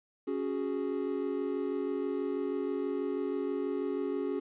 triangle chord, C# suspended fourth, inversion none, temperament just, 277.2 / 369.6 / 415.8 Hz, C#4 / F#4 / G#4, 0 / -2 / +2 cents, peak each -33 dBFS, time 0.27-4.4 s, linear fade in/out 10 ms, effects resampled to 8000 Hz + 11-bit

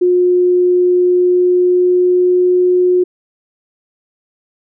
sine tone with pitch glide, 359 to 361.5 Hz, F4 to F#4, +48 to -40 cents, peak -8 dBFS, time 0.01-3.04 s, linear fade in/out 10 ms, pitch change +12 cents, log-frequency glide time 1.03-2.56 s, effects none

